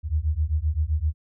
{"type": "beating tone pair", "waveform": "sine", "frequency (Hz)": [73.42, 81.12], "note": ["D2", "E2"], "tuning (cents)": [0, -27], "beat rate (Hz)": 7.7, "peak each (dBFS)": [-24, -24], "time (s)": [0.03, 1.14], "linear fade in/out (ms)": 50, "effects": []}